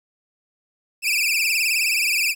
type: tone with vibrato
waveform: sawtooth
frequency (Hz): 2489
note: D#7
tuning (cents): 0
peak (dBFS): -15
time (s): 1.02-2.35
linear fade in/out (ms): 50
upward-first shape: triangle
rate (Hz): 19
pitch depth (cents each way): 150
effects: 9-bit